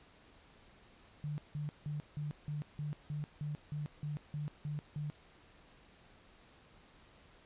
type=tone bursts; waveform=sine; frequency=148.4 Hz; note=D3; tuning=18 cents sharp; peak=-36 dBFS; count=13; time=1.24-5.1 s; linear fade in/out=0 ms; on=140 ms; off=170 ms; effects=pink hiss -62 dBFS RMS until 7.45 s + resampled to 8000 Hz